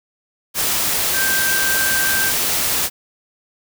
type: tone in noise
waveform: sine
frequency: 1568 Hz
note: G6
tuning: in tune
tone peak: -19 dBFS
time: 1.13-2.33 s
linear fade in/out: 50 ms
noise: white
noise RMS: -19 dBFS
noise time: 0.54-2.9 s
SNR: -3 dB
effects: none